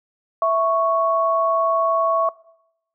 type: tone pair together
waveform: sine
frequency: 659.2 / 1108.7 Hz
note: E5 / C#6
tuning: 0 / 0 cents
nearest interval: major sixth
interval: 900 cents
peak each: -18 dBFS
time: 0.42-2.29 s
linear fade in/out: 2 ms
effects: noise-tail reverb RT60 0.8 s tail -22 dB re dry